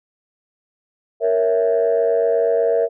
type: chord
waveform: sine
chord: A# diminished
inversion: none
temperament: equal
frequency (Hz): 466.2 / 554.4 / 659.3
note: A#4 / C#5 / E5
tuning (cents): 0 / 0 / 0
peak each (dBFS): -16 / -21 / -18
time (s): 1.2-2.89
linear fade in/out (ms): 50
effects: tanh soft clip ceiling -8 dBFS